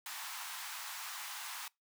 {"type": "high-pass noise", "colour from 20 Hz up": "pink", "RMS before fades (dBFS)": -44, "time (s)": [0.06, 1.68], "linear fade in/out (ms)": 2, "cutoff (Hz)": 820, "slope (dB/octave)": 48, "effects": ["noise-tail reverb RT60 0.2 s tail -25 dB re dry"]}